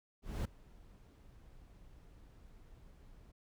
brown noise with ADSR envelope, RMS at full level -34 dBFS, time 0.22-3.32 s, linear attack 230 ms, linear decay 5 ms, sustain -24 dB, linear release 12 ms, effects none

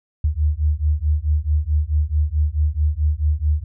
sine beating tone pair, 73.42 / 78.02 Hz, D2 / D#2, 0 / +5 cents, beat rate 4.6 Hz, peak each -19 dBFS, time 0.24-3.64 s, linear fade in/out 5 ms, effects none

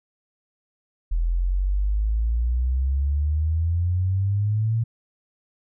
sine exponential sweep, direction up, 40.66 to 115.7 Hz, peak -19 dBFS, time 1.11-4.84 s, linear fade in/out 10 ms, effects none

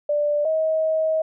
sine tone pair in turn, 589 / 634.4 Hz, D5 / D#5, +5 / +33 cents, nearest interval minor second, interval 128 cents, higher second, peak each -18 dBFS, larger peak neither, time 0.09-0.45 / 0.45-1.22 s, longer second, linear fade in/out 5 ms, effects none

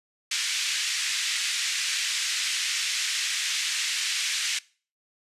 pink band-pass noise, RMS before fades -28 dBFS, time 0.31-4.59 s, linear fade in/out 5 ms, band 2000 to 8000 Hz, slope 24 dB/octave, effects noise-tail reverb RT60 0.4 s tail -22 dB re dry + resampled to 32000 Hz

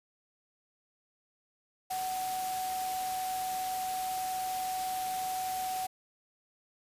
sine tone in noise, 748 Hz, F#5, 19 cents sharp, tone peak -32 dBFS, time 1.9-5.87 s, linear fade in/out 10 ms, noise white, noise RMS -41 dBFS, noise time 1.9-5.87 s, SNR +6 dB, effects resampled to 32000 Hz

